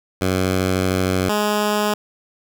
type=tone pair in turn; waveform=10% pulse; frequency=93.2 / 209.2 Hz; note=F#2 / G#3; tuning=+13 / +13 cents; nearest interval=octave + major second; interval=1400 cents; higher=second; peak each=-9 dBFS; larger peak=neither; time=0.21-1.29 / 1.29-1.94 s; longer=first; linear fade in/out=5 ms; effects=none